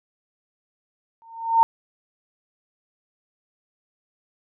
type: tone with exponential growth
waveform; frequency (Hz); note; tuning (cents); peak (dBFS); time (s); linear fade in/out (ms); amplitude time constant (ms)
sine; 912; A#5; -38; -9; 1.22-1.63; 0; 88
effects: none